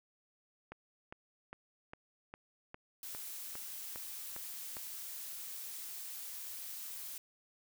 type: click train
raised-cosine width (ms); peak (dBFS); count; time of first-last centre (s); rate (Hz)
0.5; -31; 11; 0.72-4.769; 2.47
type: noise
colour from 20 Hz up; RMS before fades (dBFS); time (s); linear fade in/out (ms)
blue; -45; 3.03-7.18; 2
effects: none